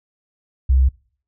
sine tone, 65.41 Hz, C2, in tune, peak -11 dBFS, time 0.69-0.89 s, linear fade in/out 10 ms, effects noise-tail reverb RT60 0.5 s tail -24 dB re dry

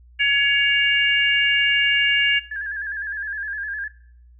harmonic tone, 561 Hz, C#5, 21 cents sharp, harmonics 3 / 4 / 5, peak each -20 / -20 / -20 dBFS, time 0.19-2.4 s, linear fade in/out 20 ms
sine tone with vibrato, 1661.2 Hz, G#6, in tune, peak -25 dBFS, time 2.51-3.88 s, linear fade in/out 5 ms, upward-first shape square, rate 9.8 Hz, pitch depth 57 cents each way
effects noise-tail reverb RT60 0.6 s tail -18 dB re dry + added 60 Hz sine -46 dBFS peak until 4.39 s

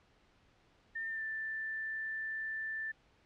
sine tone with pitch glide, 1804 to 1768.9 Hz, A6 to A6, +43 to +9 cents, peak -36 dBFS, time 0.95-2.92 s, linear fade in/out 10 ms, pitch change -34 cents, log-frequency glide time 1.11-1.23 s, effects pink hiss -68 dBFS RMS until 3.25 s + low-pass 4000 Hz 12 dB/octave

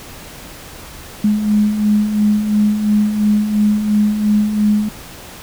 sine beating tone pair, 207.7 / 210.6 Hz, G#3 / G#3, 0 / +24 cents, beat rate 2.9 Hz, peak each -20 / -12 dBFS, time 1.24-4.89 s, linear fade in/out 5 ms, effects pink hiss -35 dBFS RMS until 5.42 s

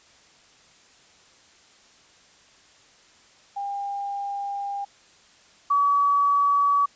sine tone pair in turn, 802 / 1138.8 Hz, G5 / C#6, +39 / +46 cents, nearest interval tritone, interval 607 cents, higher second, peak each -27 / -17 dBFS, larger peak second, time 3.56-4.85 / 5.7-6.86 s, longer first, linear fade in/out 10 ms, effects white hiss -55 dBFS RMS until 6.95 s + resampled to 16000 Hz

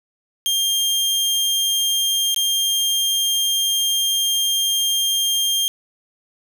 sawtooth tone with dropouts, 3201 Hz, G7, 36 cents sharp, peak -14 dBFS, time 0.46-5.68 s, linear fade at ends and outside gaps 0 ms, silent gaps 2.345-2.362 s, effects none

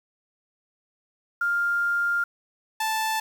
sine / sawtooth tone pair in turn, 1401 / 879.1 Hz, F6 / A5, +5 / -2 cents, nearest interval minor sixth, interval 807 cents, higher first, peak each -21 / -20 dBFS, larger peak second, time 1.41-2.24 / 2.8-3.2 s, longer first, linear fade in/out 5 ms, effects 8-bit

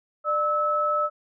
sine tone pair together, 597.8 / 1300 Hz, D5 / E6, +31 / -24 cents, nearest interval octave + minor second, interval 1345 cents, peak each -26 / -22 dBFS, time 0.24-1.1 s, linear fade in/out 50 ms, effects none

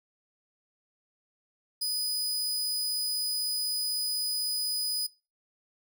sawtooth tone, 4978 Hz, D#8, in tune, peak -25 dBFS, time 1.81-5.07 s, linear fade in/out 10 ms, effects noise-tail reverb RT60 0.3 s tail -22 dB re dry

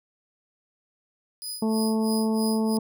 20% pulse tone with tremolo, 4978 Hz, D#8, in tune, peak -25 dBFS, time 1.42-2.77 s, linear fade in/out 0 ms, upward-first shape sine, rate 3.1 Hz, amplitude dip 90%
harmonic tone, 220 Hz, A3, in tune, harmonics 1 / 2 / 3 / 4 / 5, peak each -22 / -29 / -37 / -35 / -43 dBFS, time 1.62-2.79 s, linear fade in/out 5 ms
effects none

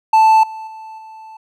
triangle tone with level steps, 880 Hz, A5, in tune, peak -5 / -25 / -29 / -32 dBFS, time 0.13-1.37 s, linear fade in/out 5 ms, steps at 0.43 / 0.67 / 0.98 s, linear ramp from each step 5 ms, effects none

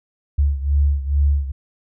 sine beating tone pair, 70.6 / 72.9 Hz, C#2 / D2, +32 / -12 cents, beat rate 2.3 Hz, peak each -16 / -20 dBFS, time 0.38-1.52 s, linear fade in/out 10 ms, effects none

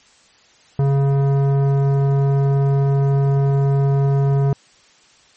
sine tone with tanh clipping, 138.59 Hz, C#3, in tune, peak -15 dBFS, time 0.79-4.53 s, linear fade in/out 2 ms, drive 14 dB, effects white hiss -52 dBFS RMS until 5.36 s + MP3 32 kbps

